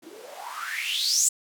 blue noise with band-pass filter sweep, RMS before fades -28 dBFS, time 0.02-1.29 s, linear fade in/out 10 ms, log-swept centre 280 to 7800 Hz, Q 9.1, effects none

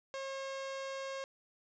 sawtooth tone, 540 Hz, C#5, 45 cents flat, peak -35 dBFS, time 0.14-1.24 s, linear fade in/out 0 ms, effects resampled to 16000 Hz + 12-bit

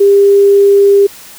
sine tone, 400 Hz, G4, 35 cents sharp, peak -3 dBFS, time 0-1.07 s, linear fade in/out 10 ms, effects white hiss -34 dBFS RMS until 1.38 s

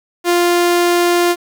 sawtooth tone, 349.2 Hz, F4, in tune, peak -7 dBFS, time 0.24-1.36 s, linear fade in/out 50 ms, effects 7-bit

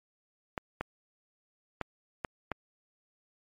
clicks, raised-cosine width 0.5 ms, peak -17 dBFS, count 5, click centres 0.578 / 0.81 / 1.813 / 2.248 / 2.517 s, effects MP3 64 kbps

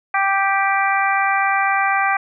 harmonic tone, 392 Hz, G4, in tune, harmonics 2 / 3 / 4 / 5 / 6, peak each -19 / -21 / -22 / -23 / -24 dBFS, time 0.14-2.17 s, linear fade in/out 5 ms, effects none

